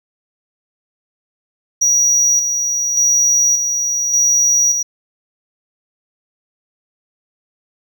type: tone with tremolo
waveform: triangle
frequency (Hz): 5780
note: F#8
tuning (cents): -41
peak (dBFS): -9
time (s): 1.81-4.83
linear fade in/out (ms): 10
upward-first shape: square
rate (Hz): 0.86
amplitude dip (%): 45
effects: none